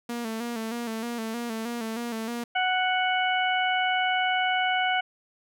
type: tone with vibrato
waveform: sawtooth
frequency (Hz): 230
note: A#3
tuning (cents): -23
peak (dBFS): -26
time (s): 0.09-2.44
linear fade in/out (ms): 5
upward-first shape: square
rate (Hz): 3.2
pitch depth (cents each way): 55
type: harmonic tone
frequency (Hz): 740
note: F#5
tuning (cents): 0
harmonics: 1 / 2 / 3 / 4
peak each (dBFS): -25 / -28 / -30 / -31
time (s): 2.55-5.01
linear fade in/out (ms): 10
effects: none